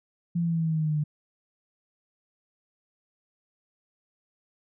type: linear sweep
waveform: sine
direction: down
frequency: 172.2 to 148.4 Hz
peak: -23 dBFS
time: 0.35-1.04 s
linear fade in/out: 10 ms
effects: none